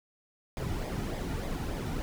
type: noise with flanger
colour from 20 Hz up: brown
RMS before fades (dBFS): -34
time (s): 0.57-2.02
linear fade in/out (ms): 0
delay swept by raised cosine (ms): 0.69 to 1.89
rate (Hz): 3.4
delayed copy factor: -0.55
effects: none